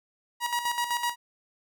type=tone with tremolo; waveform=sawtooth; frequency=958 Hz; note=A#5; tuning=47 cents sharp; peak=-21 dBFS; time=0.4-1.16 s; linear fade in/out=50 ms; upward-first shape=square; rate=7.9 Hz; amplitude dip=60%; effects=none